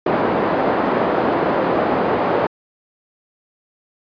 pink band-pass noise, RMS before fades -18 dBFS, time 0.06-2.47 s, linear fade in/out 5 ms, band 300 to 970 Hz, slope 12 dB/octave, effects resampled to 11025 Hz

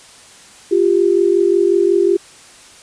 sine tone pair together, 349.9 / 395.4 Hz, F4 / G4, +3 / +15 cents, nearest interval major second, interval 212 cents, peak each -13 dBFS, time 0.71-2.17 s, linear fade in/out 10 ms, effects white hiss -42 dBFS RMS until 2.82 s + resampled to 22050 Hz

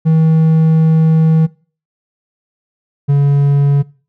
triangle tone pair in turn, 160 / 141.8 Hz, D#3 / C#3, +49 / +40 cents, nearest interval major second, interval 209 cents, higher first, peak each -5 dBFS, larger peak neither, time 0.05-1.47 / 3.08-3.83 s, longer first, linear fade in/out 20 ms, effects noise-tail reverb RT60 0.4 s tail -22 dB re dry

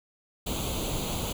pink noise with comb filter, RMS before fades -31 dBFS, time 0.46-1.33 s, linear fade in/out 10 ms, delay 0.28 ms, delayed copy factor +0.8, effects none

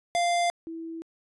square / sine tone pair in turn, 695 / 328 Hz, F5 / E4, -9 / -9 cents, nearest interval octave + minor second, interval 1300 cents, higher first, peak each -23 / -34 dBFS, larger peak first, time 0.15-0.5 / 0.67-1.02 s, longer neither, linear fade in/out 0 ms, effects resampled to 24000 Hz

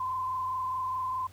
sine tone with frequency modulation, 1028 Hz, C6, 31 cents flat, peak -29 dBFS, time 0-1.27 s, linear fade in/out 5 ms, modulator 24.8 Hz, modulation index 1, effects added 93 Hz sine -50 dBFS peak until 1.32 s + pink hiss -58 dBFS RMS until 1.32 s

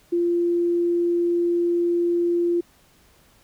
sine tone, 345.5 Hz, F4, 19 cents flat, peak -18 dBFS, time 0.12-2.61 s, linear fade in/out 10 ms, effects pink hiss -57 dBFS RMS until 3.43 s

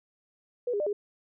sine tone with pitch steps, 487.9 / 409.2 / 599 / 411 Hz, B4 / G#4 / D5 / G#4, -21 / -26 / +34 / -18 cents, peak -26 dBFS, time 0.67-0.93 s, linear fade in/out 5 ms, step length 65 ms, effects none

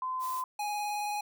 sine tone, 1027 Hz, C6, 33 cents flat, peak -31 dBFS, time 0.02-0.44 s, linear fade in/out 2 ms
blue noise, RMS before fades -44 dBFS, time 0.19-0.44 s, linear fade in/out 50 ms
square tone with vibrato, 830.6 Hz, G#5, in tune, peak -32 dBFS, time 0.59-1.21 s, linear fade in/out 5 ms, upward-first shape sine, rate 19 Hz, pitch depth 16 cents each way
effects none

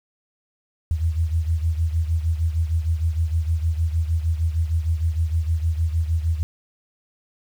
sine beating tone pair, 80.2 / 86.7 Hz, E2 / F2, -47 / -12 cents, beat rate 6.5 Hz, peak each -20 / -25 dBFS, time 0.91-6.43 s, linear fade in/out 0 ms, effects 8-bit

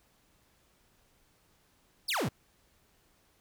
40% pulse exponential sweep, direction down, 5588 to 92.7 Hz, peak -28 dBFS, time 2.08-2.29 s, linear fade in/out 10 ms, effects pink hiss -68 dBFS RMS until 3.4 s

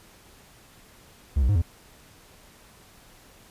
triangle tone with pitch steps, 70.5 / 61.5 / 102.9 / 83 Hz, C#2 / B1 / G#2 / E2, +30 / -7 / -16 / +12 cents, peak -16 dBFS, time 1.36-1.62 s, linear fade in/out 10 ms, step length 65 ms, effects pink hiss -53 dBFS RMS until 3.5 s + resampled to 32000 Hz

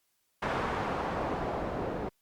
white noise with low-pass filter sweep, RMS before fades -33 dBFS, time 0.42-2.09 s, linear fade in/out 5 ms, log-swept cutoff 1200 to 570 Hz, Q 1, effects white hiss -75 dBFS RMS until 2.21 s + Opus 48 kbps

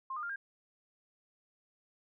sine tone with pitch steps, 1060 / 1217.6 / 1398.7 / 1606.7 Hz, C6 / D#6 / F6 / G6, +22 / -38 / +2 / +42 cents, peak -36 dBFS, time 0.1-0.36 s, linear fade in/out 5 ms, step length 65 ms, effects none

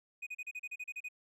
triangle tone bursts, 2489 Hz, D#7, in tune, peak -37 dBFS, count 11, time 0.22-1.087 s, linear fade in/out 10 ms, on 47 ms, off 35 ms, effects none

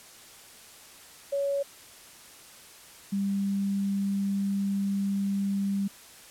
sine tone pair in turn, 560 / 197.99 Hz, C#5 / G3, +18 / +18 cents, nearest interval octave + tritone, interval 1800 cents, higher first, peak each -25 dBFS, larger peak neither, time 1.32-1.63 / 3.12-5.88 s, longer second, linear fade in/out 10 ms, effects white hiss -50 dBFS RMS until 6.3 s + low-pass 12000 Hz 12 dB/octave

